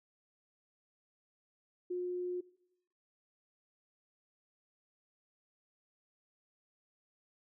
sine tone, 358.7 Hz, F4, 46 cents sharp, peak -34 dBFS, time 1.9-2.41 s, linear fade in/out 10 ms, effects noise-tail reverb RT60 0.8 s tail -21 dB re dry

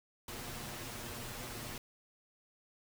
pink noise with comb filter, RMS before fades -44 dBFS, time 0.28-1.78 s, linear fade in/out 2 ms, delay 8.4 ms, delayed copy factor +0.7, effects none

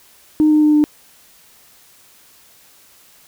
sine tone with pitch steps, 306.8 / 304.3 / 301.9 / 299.4 Hz, D#4 / D#4 / D4 / D4, -24 / -38 / +48 / +33 cents, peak -8 dBFS, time 0.4-0.84 s, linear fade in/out 0 ms, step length 110 ms, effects tanh soft clip ceiling -5 dBFS + white hiss -49 dBFS RMS until 3.27 s

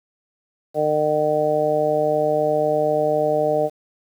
harmonic tone, 151.9 Hz, D#3, 41 cents flat, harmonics 1 / 2 / 3 / 4 / 5, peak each -31 / -29 / -22 / -19 / -25 dBFS, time 0.74-3.7 s, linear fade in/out 50 ms, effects 8-bit

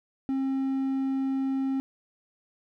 triangle tone, 268 Hz, C4, 42 cents sharp, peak -23 dBFS, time 0.29-1.8 s, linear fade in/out 0 ms, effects none

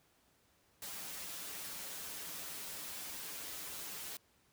white noise with comb filter, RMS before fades -45 dBFS, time 0.82-4.17 s, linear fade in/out 2 ms, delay 8.3 ms, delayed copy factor -0.8, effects pink hiss -71 dBFS RMS until 4.52 s + high-pass 60 Hz 12 dB/octave

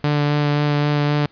sawtooth tone with vibrato, 146.8 Hz, D3, in tune, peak -12 dBFS, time 0.04-1.26 s, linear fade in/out 0 ms, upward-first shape sine, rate 3.8 Hz, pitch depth 12 cents each way, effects pink hiss -54 dBFS RMS until 1.31 s + resampled to 11025 Hz

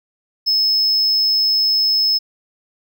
triangle tone, 5200 Hz, E8, 24 cents flat, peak -12 dBFS, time 0.46-2.19 s, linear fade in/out 20 ms, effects none

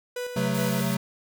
45% pulse tone with tremolo, 493.5 Hz, B4, 1 cent flat, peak -29 dBFS, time 0.16-0.81 s, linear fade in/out 5 ms, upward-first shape square, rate 4.7 Hz, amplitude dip 45%
square chord, F# diminished, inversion second, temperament equal with one note detuned, 133.56 / 185 / 220 Hz, C3 / F#3 / A3, +36 / 0 / 0 cents, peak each -30 / -28 / -30 dBFS, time 0.36-0.97 s, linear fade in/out 5 ms
white noise, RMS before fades -37 dBFS, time 0.54-0.95 s, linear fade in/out 5 ms
effects none

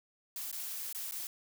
blue noise with dropouts, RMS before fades -40 dBFS, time 0.36-1.27 s, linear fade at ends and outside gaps 1 ms, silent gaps 0.514-0.527 / 0.927-0.948 / 1.111-1.121 s, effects none

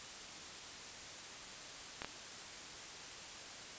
clicks, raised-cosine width 0.3 ms, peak -24 dBFS, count 2, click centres 2.019 / 2.046 s, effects white hiss -49 dBFS RMS until 3.78 s + resampled to 16000 Hz

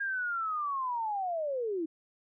sine linear sweep, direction down, 1630 to 307.3 Hz, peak -30 dBFS, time 0-1.86 s, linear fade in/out 10 ms, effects none

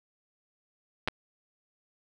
clicks, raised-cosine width 0.3 ms, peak -12 dBFS, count 2, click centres 1.076 / 1.084 s, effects none

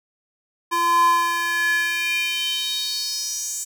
square tone with high-pass filter sweep, 341.7 Hz, F4, 38 cents flat, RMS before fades -22 dBFS, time 0.71-3.65 s, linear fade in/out 20 ms, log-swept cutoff 790 to 7400 Hz, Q 5.2, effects none

